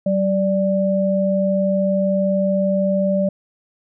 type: tone pair together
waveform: sine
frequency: 191.4 / 587.3 Hz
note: G3 / D5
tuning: -41 / 0 cents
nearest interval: octave + perfect fifth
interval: 1941 cents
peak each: -18 dBFS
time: 0.06-3.29 s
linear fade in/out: 5 ms
effects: none